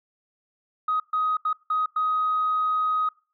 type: tone bursts at uneven times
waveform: sine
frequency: 1256 Hz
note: D#6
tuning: 16 cents sharp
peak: -20 dBFS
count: 5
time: 0.88-1 / 1.13-1.37 / 1.45-1.53 / 1.7-1.86 / 1.96-3.09 s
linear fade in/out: 5 ms
effects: noise-tail reverb RT60 0.4 s tail -25 dB re dry + tanh soft clip ceiling -16 dBFS